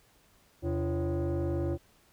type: tone with frequency modulation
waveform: sine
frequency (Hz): 130.81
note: C3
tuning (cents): 0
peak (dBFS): -25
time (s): 0.62-1.78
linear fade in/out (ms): 50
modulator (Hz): 212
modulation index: 1.7
effects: tanh soft clip ceiling -27 dBFS + pink hiss -64 dBFS RMS until 2.12 s